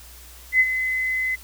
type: tone with ADSR envelope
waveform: sine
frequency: 2034 Hz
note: C7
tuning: 50 cents flat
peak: -11 dBFS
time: 0.52-1.36 s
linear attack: 78 ms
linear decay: 47 ms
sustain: -10 dB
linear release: 17 ms
effects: added 60 Hz sine -45 dBFS peak until 1.43 s + white hiss -46 dBFS RMS until 1.43 s